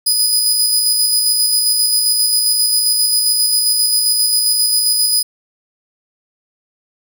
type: tone with tremolo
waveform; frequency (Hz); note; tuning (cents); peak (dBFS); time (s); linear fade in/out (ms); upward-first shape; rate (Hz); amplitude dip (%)
20% pulse; 4978; D#8; 0; -5; 0.06-5.23; 10; square; 7.5; 25
effects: none